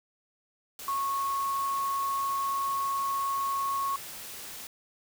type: tone in noise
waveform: sine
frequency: 1100 Hz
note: C#6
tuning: 14 cents flat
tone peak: -27 dBFS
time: 0.88-3.96 s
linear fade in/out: 2 ms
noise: white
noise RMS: -42 dBFS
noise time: 0.79-4.67 s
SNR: +12 dB
effects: none